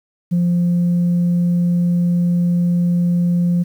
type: tone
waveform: sine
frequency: 174.61 Hz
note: F3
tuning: in tune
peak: -11 dBFS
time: 0.31-3.64 s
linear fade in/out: 20 ms
effects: tanh soft clip ceiling -11 dBFS + 8-bit